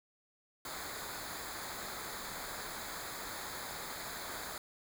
pink noise with comb filter, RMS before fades -43 dBFS, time 0.65-4.58 s, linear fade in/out 2 ms, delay 0.35 ms, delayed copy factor -0.75, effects none

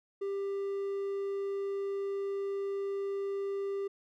triangle tone, 395.9 Hz, G4, 17 cents sharp, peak -30 dBFS, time 0.21-3.88 s, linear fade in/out 10 ms, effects none

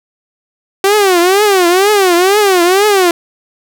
sawtooth tone with vibrato, 381.4 Hz, G4, 47 cents flat, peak -3 dBFS, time 0.84-3.11 s, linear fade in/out 2 ms, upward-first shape triangle, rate 2.1 Hz, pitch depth 210 cents each way, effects none

